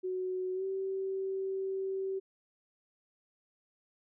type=tone with pitch glide; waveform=sine; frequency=370 to 384.4 Hz; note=F#4 to G4; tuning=0 to -34 cents; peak=-32 dBFS; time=0.03-2.2 s; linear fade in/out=20 ms; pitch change=+66 cents; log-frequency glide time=0.54-0.64 s; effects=none